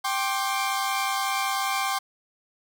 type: chord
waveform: sawtooth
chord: G suspended fourth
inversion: none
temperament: equal with one note detuned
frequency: 784 / 1064.2 / 1174.7 Hz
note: G5 / C6 / D6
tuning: 0 / +29 / 0 cents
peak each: -24 / -25 / -27 dBFS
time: 0.04-1.99 s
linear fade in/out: 10 ms
effects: none